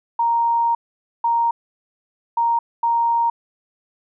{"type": "tone bursts at uneven times", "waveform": "sine", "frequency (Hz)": 932.3, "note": "A#5", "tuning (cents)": 0, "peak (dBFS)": -15, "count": 4, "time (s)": [[0.19, 0.75], [1.24, 1.51], [2.37, 2.59], [2.83, 3.3]], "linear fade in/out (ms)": 5, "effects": []}